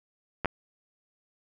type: clicks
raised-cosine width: 0.5 ms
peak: -15 / -10 dBFS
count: 2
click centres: 0.447 / 0.457 s
effects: none